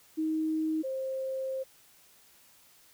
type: tone pair in turn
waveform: sine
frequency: 315.2 / 528.7 Hz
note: D#4 / C5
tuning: +23 / +18 cents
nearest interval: major sixth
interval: 895 cents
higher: second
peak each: -27 / -31 dBFS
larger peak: first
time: 0.17-0.83 / 0.83-1.64 s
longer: second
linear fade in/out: 20 ms
effects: white hiss -60 dBFS RMS until 2.93 s